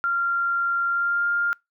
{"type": "tone with pitch glide", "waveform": "sine", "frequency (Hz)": [1385, 1402.7], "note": ["F6", "F6"], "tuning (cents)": [-15, 7], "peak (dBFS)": -20, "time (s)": [0.04, 1.53], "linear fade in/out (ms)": 0, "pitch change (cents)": 22, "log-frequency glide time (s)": [0.89, 1.26], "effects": ["noise-tail reverb RT60 0.2 s tail -26 dB re dry"]}